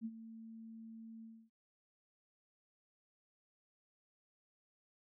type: tone with ADSR envelope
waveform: sine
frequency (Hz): 224.7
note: A3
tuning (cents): +37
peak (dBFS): -37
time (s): 0.01-1.5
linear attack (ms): 43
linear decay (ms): 48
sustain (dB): -12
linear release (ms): 270
effects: none